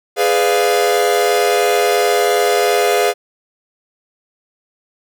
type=chord; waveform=45% pulse; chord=G# diminished seventh; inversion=none; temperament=equal with one note detuned; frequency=415.3 / 498.2 / 587.3 / 698.5 Hz; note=G#4 / B4 / D5 / F5; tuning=0 / +15 / 0 / 0 cents; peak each=-16 / -18 / -22 / -17 dBFS; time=0.16-3.14 s; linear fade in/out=50 ms; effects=none